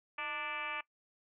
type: tone with frequency modulation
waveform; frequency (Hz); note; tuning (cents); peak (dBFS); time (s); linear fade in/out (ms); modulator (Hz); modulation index
sine; 1760; A6; 0; -36; 0.18-0.81; 5; 287; 3.3
effects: noise-tail reverb RT60 0.1 s tail -21 dB re dry